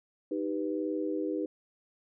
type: chord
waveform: sine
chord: Eb augmented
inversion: none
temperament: equal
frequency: 311.1 / 392 / 493.9 Hz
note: Eb4 / G4 / B4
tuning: 0 / 0 / 0 cents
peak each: -32 / -35 / -36 dBFS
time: 0.31-1.46 s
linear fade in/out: 5 ms
effects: none